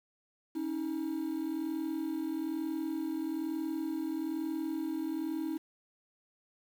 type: tone pair together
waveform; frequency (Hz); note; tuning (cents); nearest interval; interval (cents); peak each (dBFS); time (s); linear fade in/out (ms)
triangle; 277.5 / 318.6; C#4 / D#4; +2 / +41; major second; 239; -35 / -31; 0.55-5.58; 10
effects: tanh soft clip ceiling -25 dBFS + 9-bit